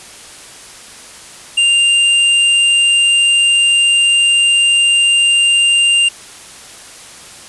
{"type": "tone", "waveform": "square", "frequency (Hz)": 2794, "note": "F7", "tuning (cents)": 0, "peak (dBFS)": -9, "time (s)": [1.57, 6.09], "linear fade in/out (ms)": 10, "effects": ["white hiss -35 dBFS RMS until 7.48 s", "resampled to 24000 Hz"]}